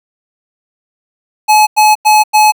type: tone bursts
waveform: square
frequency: 853 Hz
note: G#5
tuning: 46 cents sharp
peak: -5 dBFS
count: 4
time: 1.48-2.522 s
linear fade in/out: 20 ms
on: 190 ms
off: 94 ms
effects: none